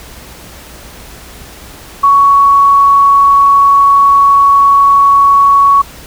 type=tone; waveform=sine; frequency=1117 Hz; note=C#6; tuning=13 cents sharp; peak=-3 dBFS; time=2.03-5.82 s; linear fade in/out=10 ms; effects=added 60 Hz sine -38 dBFS peak until 6.06 s + pink hiss -33 dBFS RMS until 6.06 s